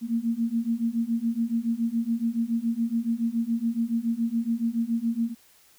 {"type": "beating tone pair", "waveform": "sine", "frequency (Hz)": [227.1, 234.2], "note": ["A#3", "A#3"], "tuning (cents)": [-45, 8], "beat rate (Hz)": 7.1, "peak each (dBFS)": [-27, -26], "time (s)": [0.01, 5.35], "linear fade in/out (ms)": 50, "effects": ["white hiss -58 dBFS RMS until 5.78 s"]}